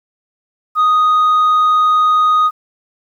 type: tone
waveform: sine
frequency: 1244.5 Hz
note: D#6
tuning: in tune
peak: -6 dBFS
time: 0.75-2.51 s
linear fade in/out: 50 ms
effects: tanh soft clip ceiling -8 dBFS + 8-bit